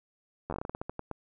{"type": "slowing click train", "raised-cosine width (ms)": 1, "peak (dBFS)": -21, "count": 14, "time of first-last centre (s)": [0.5, 1.113], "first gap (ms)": 11, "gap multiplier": 1.22, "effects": []}